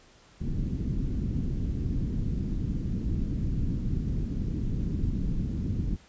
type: low-pass noise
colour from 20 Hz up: pink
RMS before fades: -29 dBFS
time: 0.4-5.97 s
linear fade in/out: 20 ms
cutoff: 270 Hz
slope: 24 dB/octave
effects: pink hiss -57 dBFS RMS until 6.08 s + resampled to 16000 Hz